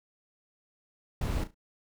brown noise with echo, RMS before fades -30 dBFS, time 1.21-1.44 s, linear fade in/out 5 ms, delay 35 ms, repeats 3, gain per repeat -12 dB, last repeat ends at 1.545 s, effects none

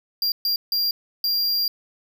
square tone bursts at uneven times, 4771 Hz, D8, 26 cents sharp, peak -20 dBFS, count 4, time 0.22-0.32 / 0.45-0.56 / 0.72-0.91 / 1.24-1.68 s, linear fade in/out 2 ms, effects none

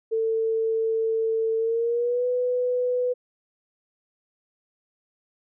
sine tone with pitch glide, 447.4 to 496.4 Hz, A4 to B4, +29 to +9 cents, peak -21 dBFS, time 0.11-3.14 s, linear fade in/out 20 ms, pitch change +180 cents, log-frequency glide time 1.58-2.26 s, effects none

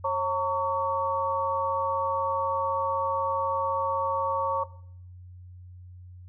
sine tone cluster, 544 / 912 / 1127 Hz, C#5 / A#5 / C#6, -33 / -38 / +28 cents, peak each -28 dBFS, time 0.04-4.64 s, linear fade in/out 10 ms, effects noise-tail reverb RT60 0.6 s tail -17 dB re dry + added 90 Hz sine -43 dBFS peak until 6.28 s

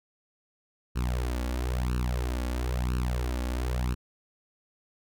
sawtooth tone with flanger, 61.7 Hz, B1, 1 cent flat, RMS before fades -29 dBFS, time 0.95-3.95 s, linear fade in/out 20 ms, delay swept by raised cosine 0.71 to 3.61 ms, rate 1 Hz, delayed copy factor +0.95, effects none

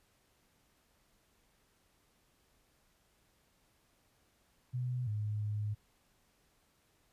sine tone with pitch steps, 124.9 / 105.6 / 105 Hz, B2 / G#2 / G#2, +20 / +29 / +19 cents, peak -33 dBFS, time 4.73-5.75 s, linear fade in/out 20 ms, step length 340 ms, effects pink hiss -72 dBFS RMS until 7.12 s + resampled to 32000 Hz

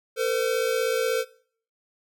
square tone pair together, 453.7 / 510 Hz, A#4 / C5, -47 / -44 cents, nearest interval major second, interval 203 cents, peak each -25 / -27 dBFS, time 0.16-1.25 s, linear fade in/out 50 ms, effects noise-tail reverb RT60 0.5 s tail -19 dB re dry

